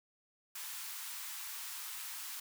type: high-pass noise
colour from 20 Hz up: white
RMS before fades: -44 dBFS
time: 0.55-2.4 s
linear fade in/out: 5 ms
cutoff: 860 Hz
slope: 48 dB/octave
effects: none